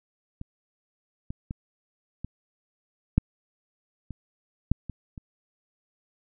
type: clicks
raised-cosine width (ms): 5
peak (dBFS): -24 / -21 / -20 / -21 / -6 / -24 / -8 / -22 / -27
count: 9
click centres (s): 0.414 / 1.305 / 1.509 / 2.246 / 3.18 / 4.107 / 4.716 / 4.897 / 5.178
effects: none